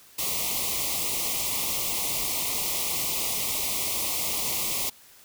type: band-stop noise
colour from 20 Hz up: white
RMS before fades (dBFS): -28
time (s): 0.18-4.9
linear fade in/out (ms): 10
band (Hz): 1200 to 2000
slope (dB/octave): 96
effects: white hiss -53 dBFS RMS until 5.24 s